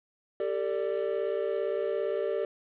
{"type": "chord", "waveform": "triangle", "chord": "G suspended second", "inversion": "none", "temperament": "equal with one note detuned", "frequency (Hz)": [392, 449.5, 587.3], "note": ["G4", "A4", "D5"], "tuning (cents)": [0, 37, 0], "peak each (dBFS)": -30, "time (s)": [0.4, 2.45], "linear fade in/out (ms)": 2, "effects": ["resampled to 8000 Hz", "9-bit"]}